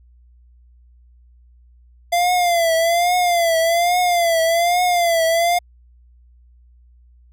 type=tone with vibrato; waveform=square; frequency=687 Hz; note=F5; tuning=29 cents flat; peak=-15 dBFS; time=2.12-5.59 s; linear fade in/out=10 ms; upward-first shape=triangle; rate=1.2 Hz; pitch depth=99 cents each way; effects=added 60 Hz sine -47 dBFS peak until 7.32 s